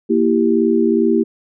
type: chord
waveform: sine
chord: E diminished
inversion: second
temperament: equal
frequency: 233.1 / 329.6 / 392 Hz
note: Bb3 / E4 / G4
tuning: 0 / 0 / 0 cents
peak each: -16 dBFS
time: 0.09-1.24 s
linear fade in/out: 20 ms
effects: none